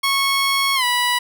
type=tone with pitch glide; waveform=15% pulse; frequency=1100 to 980 Hz; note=C#6 to B5; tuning=-14 to -14 cents; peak=-10 dBFS; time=0.03-1.19 s; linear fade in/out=10 ms; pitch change=-200 cents; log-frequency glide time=0.75-0.84 s; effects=none